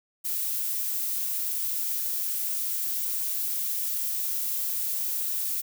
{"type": "noise", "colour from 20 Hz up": "violet", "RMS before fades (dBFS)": -29, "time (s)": [0.24, 5.62], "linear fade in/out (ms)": 20, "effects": []}